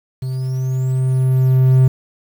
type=tone with level ramp; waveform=triangle; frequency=130 Hz; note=C3; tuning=11 cents flat; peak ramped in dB=-18 to -5 dBFS; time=0.22-1.88 s; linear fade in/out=5 ms; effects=7-bit